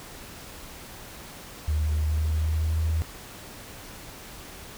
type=tone with pitch glide; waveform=triangle; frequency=76.4 to 80.11 Hz; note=D#2 to E2; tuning=-31 to -49 cents; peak=-18 dBFS; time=1.68-3.02 s; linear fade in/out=0 ms; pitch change=+82 cents; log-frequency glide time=1.92-2.85 s; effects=tanh soft clip ceiling -20 dBFS + pink hiss -43 dBFS RMS until 4.77 s